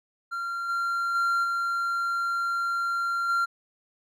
triangle tone with level steps, 1380 Hz, F6, 21 cents flat, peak -27 / -23 / -20 / -23 / -20 dBFS, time 0.31-3.46 s, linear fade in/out 20 ms, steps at 0.68 / 1.14 / 1.43 / 3.28 s, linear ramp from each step 20 ms, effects none

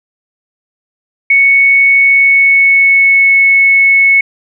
sine tone with pitch glide, 2217 to 2202 Hz, C#7 to C#7, 0 to -12 cents, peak -4 dBFS, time 1.3-4.21 s, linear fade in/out 5 ms, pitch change -12 cents, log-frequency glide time 2-3.36 s, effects none

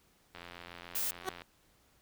click train, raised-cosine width 0.3 ms, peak -30 dBFS, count 94, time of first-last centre 0.35-1.419 s, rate 87 Hz
blue noise, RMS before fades -34 dBFS, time 0.95-1.11 s, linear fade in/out 5 ms
15% pulse tone with exponential growth, 375.9 Hz, F#4, 27 cents sharp, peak -23 dBFS, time 1.21-1.29 s, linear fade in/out 1 ms, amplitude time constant 16 ms
effects pink hiss -68 dBFS RMS until 2.01 s

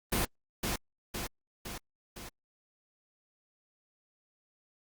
pink noise with echo, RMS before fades -29 dBFS, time 0.12-0.25 s, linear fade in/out 5 ms, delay 510 ms, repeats 4, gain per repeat -4 dB, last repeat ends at 2.29 s, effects Opus 32 kbps

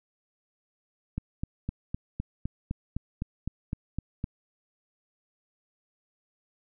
click train, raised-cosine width 5 ms, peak -18 dBFS, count 13, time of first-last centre 1.18-4.241 s, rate 3.92 Hz, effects none

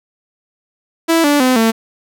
sawtooth tone with pitch steps, 329.6 / 290.3 / 255.6 / 225.1 Hz, E4 / D4 / C4 / A3, 0 / -20 / -40 / +40 cents, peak -6 dBFS, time 1.08-1.72 s, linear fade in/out 20 ms, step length 160 ms, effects none

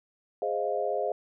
sine chord, F minor seventh, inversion first, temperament equal, 415.3 / 523.3 / 622.3 / 698.5 Hz, Ab4 / C5 / Eb5 / F5, 0 / 0 / 0 / 0 cents, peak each -32 dBFS, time 0.42-1.12 s, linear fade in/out 2 ms, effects none

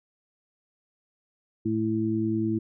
harmonic tone, 110 Hz, A2, in tune, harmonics 1 / 2 / 3, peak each -31 / -28 / -26 dBFS, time 1.65-2.59 s, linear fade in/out 10 ms, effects none

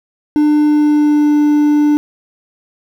triangle tone with pitch glide, 299.2 to 296.3 Hz, D4 to D4, +32 to +15 cents, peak -6 dBFS, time 0.36-1.97 s, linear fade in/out 0 ms, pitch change -17 cents, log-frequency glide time 0.63-1.34 s, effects 7-bit

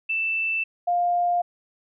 sine tone pair in turn, 2655 / 703.2 Hz, E7 / F5, +12 / +12 cents, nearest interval octave + major seventh, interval 2300 cents, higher first, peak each -22 / -19 dBFS, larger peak second, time 0.09-0.64 / 0.87-1.42 s, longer neither, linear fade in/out 10 ms, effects none

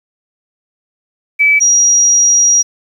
sine tone pair in turn, 2300 / 5736 Hz, D7 / F8, -37 / +45 cents, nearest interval octave + major third, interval 1582 cents, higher second, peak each -6 dBFS, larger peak neither, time 1.39-1.6 / 1.6-2.63 s, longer second, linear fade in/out 20 ms, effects 7-bit

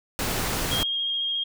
pink noise, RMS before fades -27 dBFS, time 0.19-0.83 s, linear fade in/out 0 ms
sine tone with vibrato, 3241 Hz, G#7, 43 cents flat, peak -24 dBFS, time 0.71-1.44 s, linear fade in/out 10 ms, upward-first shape square, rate 14 Hz, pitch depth 11 cents each way
effects none

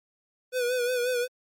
square tone with vibrato, 493.9 Hz, B4, in tune, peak -25 dBFS, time 0.52-1.28 s, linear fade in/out 50 ms, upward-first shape sine, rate 5.6 Hz, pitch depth 52 cents each way, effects MP3 64 kbps

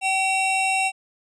square tone pair together, 764.1 / 2723 Hz, G5 / F7, -44 / -44 cents, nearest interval octave + minor seventh, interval 2200 cents, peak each -23 dBFS, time 0.01-0.92 s, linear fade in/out 50 ms, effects resampled to 24000 Hz

